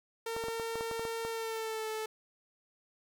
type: tone with pitch glide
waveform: sawtooth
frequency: 456 to 436.4 Hz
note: A#4 to A4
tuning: -38 to -14 cents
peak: -31 dBFS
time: 0.26-2.06 s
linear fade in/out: 5 ms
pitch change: -76 cents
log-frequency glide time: 1.28-1.89 s
type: clicks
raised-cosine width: 1 ms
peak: -26 dBFS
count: 10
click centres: 0.365 / 0.439 / 0.484 / 0.598 / 0.756 / 0.809 / 0.913 / 0.995 / 1.052 / 1.25 s
effects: none